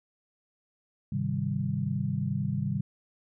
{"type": "chord", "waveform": "sine", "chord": "Ab major seventh", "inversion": "none", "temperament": "equal with one note detuned", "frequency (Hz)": [103.83, 133.02, 155.56, 196], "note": ["Ab2", "C3", "Eb3", "G3"], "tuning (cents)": [0, 29, 0, 0], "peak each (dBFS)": [-35, -31, -33, -32], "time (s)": [1.12, 2.81], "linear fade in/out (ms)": 5, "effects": []}